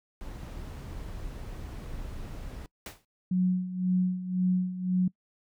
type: noise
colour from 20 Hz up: brown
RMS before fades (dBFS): -39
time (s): 0.21-2.66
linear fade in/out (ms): 0
type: noise with exponential decay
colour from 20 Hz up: pink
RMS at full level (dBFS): -37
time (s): 2.86-3.05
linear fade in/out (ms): 2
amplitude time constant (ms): 41
type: tone with tremolo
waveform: sine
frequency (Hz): 183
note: F#3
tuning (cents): -19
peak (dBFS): -21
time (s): 3.31-5.08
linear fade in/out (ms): 5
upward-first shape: sine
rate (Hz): 1.9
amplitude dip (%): 75
effects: noise-tail reverb RT60 0.1 s tail -23 dB re dry